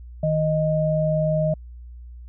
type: tone pair together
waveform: sine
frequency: 156.79 / 622.3 Hz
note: D#3 / D#5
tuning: +14 / 0 cents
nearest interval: 2 octaves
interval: 2386 cents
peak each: -21 dBFS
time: 0.23-1.54 s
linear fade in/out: 5 ms
effects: added 60 Hz sine -37 dBFS peak until 2.28 s